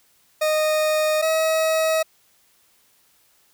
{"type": "tone pair in turn", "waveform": "40% pulse", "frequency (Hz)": [618, 638.3], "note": ["D#5", "D#5"], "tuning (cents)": [-12, 44], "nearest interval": "minor second", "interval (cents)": 56, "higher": "second", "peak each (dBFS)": -17, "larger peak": "neither", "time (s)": [[0.41, 1.22], [1.22, 2.03]], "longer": "neither", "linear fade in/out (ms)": 10, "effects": ["white hiss -60 dBFS RMS until 3.53 s"]}